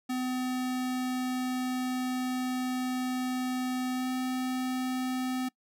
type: tone with pitch glide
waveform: square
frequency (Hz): 253.9 to 255.8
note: B3 to C4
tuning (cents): +48 to -39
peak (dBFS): -30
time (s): 0.09-5.49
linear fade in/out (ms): 10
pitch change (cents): +13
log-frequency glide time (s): 3.93-4.08
effects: noise-tail reverb RT60 0.1 s tail -23 dB re dry